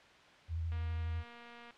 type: tone with vibrato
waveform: sine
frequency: 82.41 Hz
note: E2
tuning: in tune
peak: -34 dBFS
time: 0.48-1.24 s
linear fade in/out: 50 ms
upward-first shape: square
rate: 12 Hz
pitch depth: 30 cents each way
type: click train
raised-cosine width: 0.3 ms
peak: -37 dBFS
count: 235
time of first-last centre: 0.72-1.707 s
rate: 237 Hz
effects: white hiss -59 dBFS RMS until 1.77 s + low-pass 3000 Hz 12 dB/octave